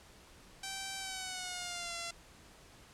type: tone with pitch glide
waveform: 5% pulse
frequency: 776 to 683.4 Hz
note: G5 to F5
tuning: -18 to -38 cents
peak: -27 dBFS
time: 0.63-2.11 s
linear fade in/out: 5 ms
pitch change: -220 cents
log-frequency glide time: 0.98-1.95 s
effects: pink hiss -58 dBFS RMS until 2.93 s + low-pass 10000 Hz 12 dB/octave